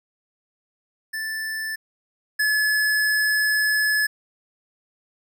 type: tone pair in turn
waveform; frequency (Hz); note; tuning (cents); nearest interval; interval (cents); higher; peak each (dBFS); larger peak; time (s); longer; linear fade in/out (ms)
square; 1760 / 1712.9; A6 / A6; 0 / -47; unison; 47; first; -27 / -19; second; 1.13-1.76 / 2.39-4.07; second; 10
effects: none